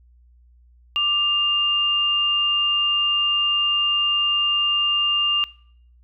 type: tone pair together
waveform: sine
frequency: 1180.3 / 2805 Hz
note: D6 / F7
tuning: +8 / +7 cents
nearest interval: octave + minor third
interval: 1499 cents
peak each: -28 / -18 dBFS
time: 0.96-5.44 s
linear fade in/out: 0 ms
effects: noise-tail reverb RT60 0.6 s tail -21 dB re dry + added 60 Hz sine -50 dBFS peak until 6.03 s